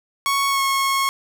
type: tone with pitch glide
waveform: sawtooth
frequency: 1108.7 to 1091.5 Hz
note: C#6 to C#6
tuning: 0 to -27 cents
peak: -14 dBFS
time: 0.26-1.09 s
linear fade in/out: 0 ms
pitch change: -27 cents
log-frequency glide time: 0.49-0.61 s
effects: none